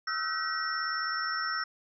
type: tone cluster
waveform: sine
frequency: 1290 / 1369 / 1525 / 1911 / 5410 Hz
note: E6 / F6 / G6 / A#6 / E8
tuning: -38 / -35 / -48 / +43 / +44 cents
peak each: -34 / -38 / -35 / -38 / -36 dBFS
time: 0.07-1.64 s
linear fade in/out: 5 ms
effects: none